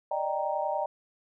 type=chord; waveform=sine; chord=Eb major seventh; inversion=third; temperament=equal with one note detuned; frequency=587.3 / 618 / 784 / 932.3 Hz; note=D5 / Eb5 / G5 / Bb5; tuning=0 / -12 / 0 / 0 cents; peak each=-33 / -33 / -32 / -33 dBFS; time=0.11-0.86 s; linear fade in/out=5 ms; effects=none